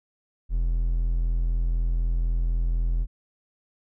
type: tone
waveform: triangle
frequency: 42 Hz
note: E1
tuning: 33 cents sharp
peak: -19 dBFS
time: 0.49-3.07 s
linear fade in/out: 50 ms
effects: none